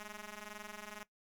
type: ring-modulated tone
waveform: 5% pulse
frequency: 210 Hz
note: G#3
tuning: 19 cents sharp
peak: -32 dBFS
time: 0-1.03 s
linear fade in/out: 0 ms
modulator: 431 Hz
effects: noise-tail reverb RT60 0.1 s tail -18 dB re dry